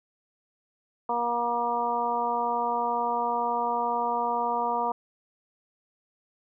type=harmonic tone; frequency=237.9 Hz; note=A#3; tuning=35 cents sharp; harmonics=1 / 2 / 3 / 4 / 5; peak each=-38 / -33 / -30 / -27 / -33 dBFS; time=1.09-4.92 s; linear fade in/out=5 ms; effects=none